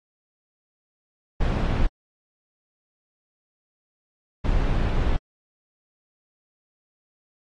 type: noise bursts at uneven times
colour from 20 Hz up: brown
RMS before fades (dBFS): -21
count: 2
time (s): 1.4-1.87 / 4.44-5.17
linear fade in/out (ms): 10
effects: low-pass 4000 Hz 12 dB/octave + AAC 32 kbps